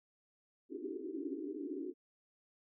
pink band-pass noise, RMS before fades -42 dBFS, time 0.69-1.94 s, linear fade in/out 50 ms, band 270 to 410 Hz, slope 96 dB/octave, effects none

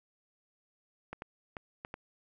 clicks, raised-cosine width 0.5 ms, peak -25 dBFS, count 5, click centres 1.13 / 1.221 / 1.568 / 1.849 / 1.941 s, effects none

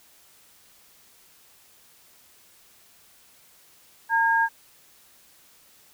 sine tone pair together, 911.4 / 1624 Hz, A#5 / G#6, -39 / -39 cents, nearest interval minor seventh, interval 1000 cents, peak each -21 dBFS, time 4.09-4.49 s, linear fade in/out 50 ms, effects white hiss -56 dBFS RMS until 5.93 s

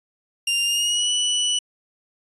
sawtooth tone with pitch glide, 2794 to 2960 Hz, F7 to F#7, 0 to 0 cents, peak -16 dBFS, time 0.47-1.59 s, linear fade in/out 5 ms, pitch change +100 cents, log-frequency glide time 0.64-1.11 s, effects resampled to 24000 Hz

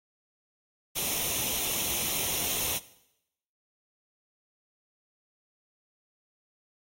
white noise with comb filter, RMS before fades -30 dBFS, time 0.95-2.79 s, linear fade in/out 20 ms, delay 0.32 ms, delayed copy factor +0.65, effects noise-tail reverb RT60 0.8 s tail -17 dB re dry + AAC 48 kbps

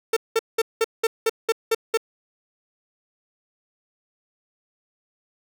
45% pulse tone bursts, 450 Hz, A4, 39 cents sharp, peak -17 dBFS, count 9, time 0.13-1.974 s, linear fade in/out 5 ms, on 36 ms, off 190 ms, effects none

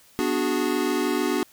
square chord, G# half-diminished seventh, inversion first, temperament equal with one note detuned, 246.9 / 293.7 / 366.6 / 415.3 Hz, B3 / D4 / F#4 / G#4, 0 / 0 / -16 / 0 cents, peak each -29 / -27 / -27 / -31 dBFS, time 0.19-1.43 s, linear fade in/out 0 ms, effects white hiss -55 dBFS RMS until 1.52 s

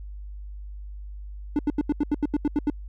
triangle tone bursts, 293.7 Hz, D4, in tune, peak -17 dBFS, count 11, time 1.56-2.7 s, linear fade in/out 2 ms, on 30 ms, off 81 ms, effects added 50 Hz sine -35 dBFS peak until 2.88 s

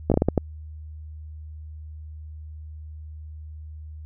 slowing click train, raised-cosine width 2 ms, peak -5 dBFS, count 7, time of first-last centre 0.1-0.378 s, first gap 17 ms, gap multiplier 1.4, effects added 77 Hz sine -36 dBFS peak until 4.05 s

